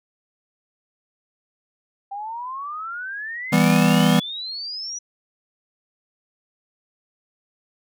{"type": "exponential sweep", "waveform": "sine", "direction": "up", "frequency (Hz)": [784, 5910], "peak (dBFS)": -28, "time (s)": [2.11, 4.99], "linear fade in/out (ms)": 10}
{"type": "chord", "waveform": "square", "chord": "E minor", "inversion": "none", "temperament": "just", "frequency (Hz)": [164.81, 197.78, 247.2], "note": ["E3", "G3", "B3"], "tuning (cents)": [0, 16, 2], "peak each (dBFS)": [-19, -19, -20], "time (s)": [3.52, 4.2], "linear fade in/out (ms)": 10}
{"effects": []}